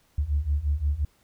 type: beating tone pair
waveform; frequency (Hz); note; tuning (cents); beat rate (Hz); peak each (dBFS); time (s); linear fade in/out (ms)
sine; 69.8 / 75.5; C#2 / D2; +13 / +48; 5.7; -26 / -24; 0.18-1.05; 5
effects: tanh soft clip ceiling -15 dBFS + pink hiss -64 dBFS RMS until 1.23 s